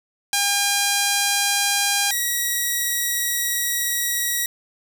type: tone pair in turn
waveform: 5% pulse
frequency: 806 / 1917 Hz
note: G5 / A#6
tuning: +48 / +48 cents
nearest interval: octave + minor third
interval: 1500 cents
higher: second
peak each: -6 / -10 dBFS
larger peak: first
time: 0.33-2.11 / 2.11-4.46 s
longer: second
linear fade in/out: 2 ms
effects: none